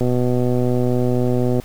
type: click train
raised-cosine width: 2 ms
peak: -7 dBFS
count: 198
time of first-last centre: 0.01-1.599 s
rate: 124 Hz
effects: pink hiss -44 dBFS RMS until 1.64 s